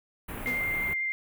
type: band-stop noise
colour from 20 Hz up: pink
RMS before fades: -38 dBFS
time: 0.28-0.94 s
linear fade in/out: 10 ms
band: 2600 to 11000 Hz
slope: 24 dB/octave
type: tone with vibrato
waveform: sine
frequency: 2100 Hz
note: C7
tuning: 6 cents sharp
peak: -27 dBFS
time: 0.46-1.12 s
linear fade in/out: 0 ms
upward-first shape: square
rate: 11 Hz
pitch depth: 8 cents each way
type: tone with exponential decay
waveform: sawtooth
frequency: 246.9 Hz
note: B3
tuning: in tune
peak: -29 dBFS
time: 0.47-0.81 s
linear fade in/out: 0 ms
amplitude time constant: 73 ms
effects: none